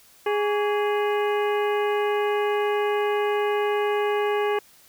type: harmonic tone with a mistuned harmonic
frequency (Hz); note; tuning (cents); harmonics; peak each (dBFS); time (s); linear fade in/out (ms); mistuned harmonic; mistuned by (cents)
414.5; G#4; -3; 1 / 2 / 3 / 4 / 5 / 6 / 7; -22 / -28 / -32 / -34 / -36 / -38 / -39; 0.26-4.59; 5; 3; -150
effects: white hiss -54 dBFS RMS until 4.88 s